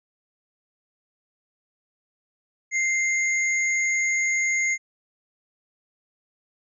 sine tone pair together, 2093 / 6645 Hz, C7 / G#8, 0 / 0 cents, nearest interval octave + minor sixth, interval 2000 cents, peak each -21 / -29 dBFS, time 2.71-4.78 s, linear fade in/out 50 ms, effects none

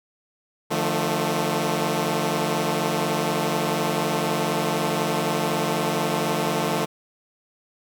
10% pulse chord, D minor, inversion none, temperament equal with one note detuned, 150.53 / 174.61 / 220 Hz, D3 / F3 / A3, +43 / 0 / 0 cents, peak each -18 dBFS, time 0.7-6.86 s, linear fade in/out 20 ms, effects none

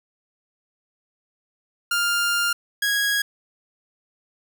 sawtooth tone pair in turn, 1400 / 1652.1 Hz, F6 / G#6, +4 / -10 cents, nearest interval minor third, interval 286 cents, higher second, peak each -16 dBFS, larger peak neither, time 1.91-2.53 / 2.82-3.22 s, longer first, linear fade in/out 5 ms, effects none

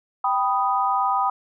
sine chord, G augmented, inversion none, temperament equal, 784 / 987.8 / 1244.5 Hz, G5 / B5 / D#6, 0 / 0 / 0 cents, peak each -23 dBFS, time 0.24-1.3 s, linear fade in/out 5 ms, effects none

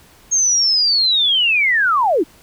sine linear sweep, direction down, 6520 to 264.7 Hz, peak -12 dBFS, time 0.31-2.24 s, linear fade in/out 20 ms, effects pink hiss -48 dBFS RMS until 2.42 s

